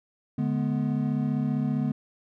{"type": "chord", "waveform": "triangle", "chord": "G# diminished", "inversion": "second", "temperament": "equal with one note detuned", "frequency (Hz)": [146.83, 211.6, 246.9], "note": ["D3", "G#3", "B3"], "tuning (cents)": [0, 33, 0], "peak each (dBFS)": [-26, -27, -26], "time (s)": [0.38, 1.92], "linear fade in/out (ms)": 5, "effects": []}